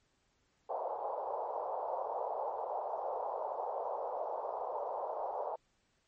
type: band-pass noise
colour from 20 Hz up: white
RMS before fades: -38 dBFS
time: 0.69-5.56 s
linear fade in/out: 10 ms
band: 470 to 940 Hz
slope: 48 dB/octave
effects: pink hiss -75 dBFS RMS until 6.07 s + MP3 32 kbps